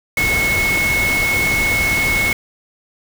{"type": "tone in noise", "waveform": "sine", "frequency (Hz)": 2190, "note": "C#7", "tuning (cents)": -22, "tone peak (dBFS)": -15, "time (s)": [0.17, 2.33], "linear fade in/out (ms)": 2, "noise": "pink", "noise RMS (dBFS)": -22, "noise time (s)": [0.17, 2.33], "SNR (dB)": 4, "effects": []}